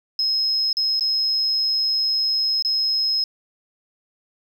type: tone with dropouts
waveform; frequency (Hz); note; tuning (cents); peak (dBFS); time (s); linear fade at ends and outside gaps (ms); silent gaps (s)
triangle; 5140; E8; -45; -15; 0.19-3.24; 2; 0.729-0.769 / 0.996-1.008 / 2.624-2.648
effects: tanh soft clip ceiling -16 dBFS